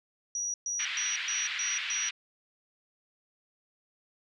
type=tone bursts; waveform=sine; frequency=5800 Hz; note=F#8; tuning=35 cents flat; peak=-30 dBFS; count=6; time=0.35-2.09 s; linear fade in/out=2 ms; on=190 ms; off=120 ms
type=band-pass noise; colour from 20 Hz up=pink; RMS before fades=-35 dBFS; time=0.79-2.11 s; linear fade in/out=10 ms; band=1800 to 3500 Hz; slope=24 dB/octave
effects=none